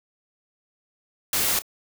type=noise with echo; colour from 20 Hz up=white; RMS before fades=-23 dBFS; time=1.33-1.59 s; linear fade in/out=2 ms; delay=31 ms; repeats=1; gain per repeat=-15 dB; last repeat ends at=1.621 s; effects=none